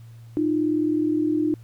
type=tone pair together; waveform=sine; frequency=305.5 / 345.1 Hz; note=D#4 / F4; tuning=-32 / -21 cents; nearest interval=major second; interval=211 cents; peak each=-20 / -26 dBFS; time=0.37-1.54 s; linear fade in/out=0 ms; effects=added 115 Hz sine -41 dBFS peak until 1.63 s + pink hiss -60 dBFS RMS until 1.63 s